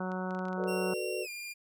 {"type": "harmonic tone", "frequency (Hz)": 185, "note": "F#3", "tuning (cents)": 0, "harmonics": [1, 2, 3, 4, 5, 6, 7, 8], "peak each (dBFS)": [-35, -41, -41, -43, -43, -47, -46, -44], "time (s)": [0, 0.94], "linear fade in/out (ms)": 5}
{"type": "clicks", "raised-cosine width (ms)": 0.2, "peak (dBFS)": -35, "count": 8, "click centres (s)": [0.118, 0.308, 0.349, 0.391, 0.454, 0.484, 0.53, 0.639]}
{"type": "chord", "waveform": "sine", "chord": "B minor seventh", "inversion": "second", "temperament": "just", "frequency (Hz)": [370.4, 444.5, 493.9, 592.7], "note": ["F#4", "A4", "B4", "D5"], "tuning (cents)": [2, 18, 0, 16], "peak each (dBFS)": [-36, -39, -38, -40], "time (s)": [0.56, 1.27], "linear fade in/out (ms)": 50}
{"type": "tone with pitch glide", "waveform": "sawtooth", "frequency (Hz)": [2745, 2404], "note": ["F7", "D7"], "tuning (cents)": [-31, 40], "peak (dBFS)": -36, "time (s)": [0.67, 1.54], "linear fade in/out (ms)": 20, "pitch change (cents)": -229, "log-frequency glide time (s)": [1.22, 1.29]}
{"effects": []}